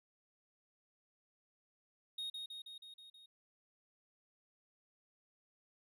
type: tone with echo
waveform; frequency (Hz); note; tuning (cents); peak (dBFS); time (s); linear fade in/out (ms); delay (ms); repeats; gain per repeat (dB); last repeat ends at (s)
triangle; 3729; A#7; 0; -38; 2.18-2.3; 5; 160; 6; -3; 3.26
effects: none